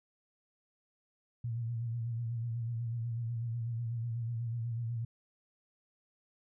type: tone with vibrato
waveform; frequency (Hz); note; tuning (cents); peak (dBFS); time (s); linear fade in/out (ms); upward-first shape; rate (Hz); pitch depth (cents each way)
sine; 116.54; A#2; 0; -33; 1.44-5.05; 5; sine; 8.1; 55
effects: none